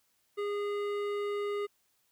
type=tone with hard clipping; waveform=sine; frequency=409.7 Hz; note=G#4; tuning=24 cents flat; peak=-33 dBFS; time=0.37-1.67 s; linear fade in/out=20 ms; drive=13 dB; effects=white hiss -73 dBFS RMS until 2.11 s